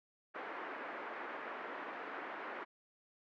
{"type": "band-pass noise", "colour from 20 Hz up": "white", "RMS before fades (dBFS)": -45, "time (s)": [0.34, 2.65], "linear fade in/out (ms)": 20, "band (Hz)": [280, 1800], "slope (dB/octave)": 24, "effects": []}